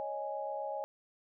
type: chord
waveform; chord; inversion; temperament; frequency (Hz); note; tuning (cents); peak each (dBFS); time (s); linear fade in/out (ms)
sine; C# suspended second; none; equal; 554.4 / 622.3 / 830.6; C#5 / D#5 / G#5; 0 / 0 / 0; -40 / -40 / -39; 0-0.84; 0
effects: none